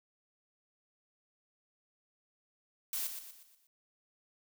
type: noise with echo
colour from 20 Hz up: blue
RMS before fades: -36 dBFS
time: 2.93-3.07 s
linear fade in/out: 2 ms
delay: 120 ms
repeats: 5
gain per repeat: -7 dB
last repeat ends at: 3.67 s
effects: none